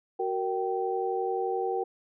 sine tone cluster, 372.7 / 464.2 / 776 Hz, F#4 / A#4 / G5, +13 / -7 / -18 cents, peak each -31 dBFS, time 0.19-1.84 s, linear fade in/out 10 ms, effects none

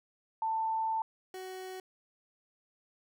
sine / 30% pulse tone pair in turn, 889 / 373.8 Hz, A5 / F#4, +18 / +18 cents, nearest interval octave + minor third, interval 1500 cents, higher first, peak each -29 / -38 dBFS, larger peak first, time 0.42-1.02 / 1.34-1.8 s, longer first, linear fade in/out 2 ms, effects none

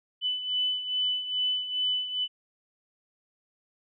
sine beating tone pair, 2998 / 3000.4 Hz, F#7 / F#7, +22 / +23 cents, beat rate 2.4 Hz, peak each -27 / -33 dBFS, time 0.21-2.28 s, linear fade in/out 50 ms, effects none

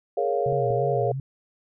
sine chord, Bb minor seventh, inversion third, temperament equal, 415.3 / 466.2 / 554.4 / 698.5 Hz, Ab4 / Bb4 / Db5 / F5, 0 / 0 / 0 / 0 cents, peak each -27 dBFS, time 0.17-1.12 s, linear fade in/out 5 ms
sine tone with vibrato, 128.7 Hz, C3, 28 cents flat, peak -27 dBFS, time 0.46-1.2 s, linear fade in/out 2 ms, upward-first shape sine, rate 3 Hz, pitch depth 120 cents each way
clicks, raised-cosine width 3 ms, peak -25 dBFS, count 2, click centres 0.525 / 0.706 s
effects none

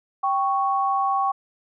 sine tone pair together, 784 / 1108.7 Hz, G5 / C#6, 0 / 0 cents, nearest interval tritone, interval 600 cents, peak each -22 dBFS, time 0.23-1.32 s, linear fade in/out 10 ms, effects none

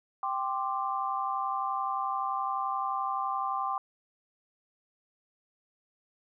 sine chord, G suspended fourth, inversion none, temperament equal with one note detuned, 784 / 1046.5 / 1178.1 Hz, G5 / C6 / D6, 0 / 0 / +5 cents, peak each -33 dBFS, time 0.23-3.78 s, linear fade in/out 2 ms, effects none

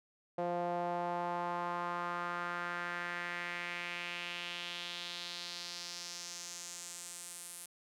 sawtooth tone with band-pass filter sweep, 174.61 Hz, F3, in tune, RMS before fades -40 dBFS, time 0.38-7.66 s, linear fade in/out 5 ms, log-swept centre 610 to 10000 Hz, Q 2.6, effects none

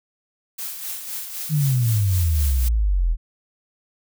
blue noise with tremolo, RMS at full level -29 dBFS, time 0.58-2.69 s, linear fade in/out 10 ms, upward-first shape sine, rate 3.9 Hz, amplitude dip 50%
sine exponential sweep, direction down, 159.1 to 38.89 Hz, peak -16 dBFS, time 1.49-3.17 s, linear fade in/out 50 ms
effects none

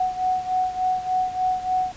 sine beating tone pair, 740 / 743.4 Hz, F#5 / F#5, 0 / +8 cents, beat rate 3.4 Hz, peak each -22 / -26 dBFS, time 0-1.92 s, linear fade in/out 5 ms, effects pink hiss -44 dBFS RMS until 1.96 s + resampled to 16000 Hz

